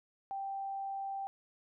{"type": "tone", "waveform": "sine", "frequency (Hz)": 784, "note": "G5", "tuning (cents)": 0, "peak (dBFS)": -36, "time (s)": [0.31, 1.27], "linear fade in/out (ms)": 0, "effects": []}